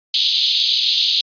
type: band-pass noise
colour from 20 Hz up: pink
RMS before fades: -17 dBFS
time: 0.14-1.21 s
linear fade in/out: 2 ms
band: 3300 to 4500 Hz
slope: 48 dB/octave
effects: resampled to 11025 Hz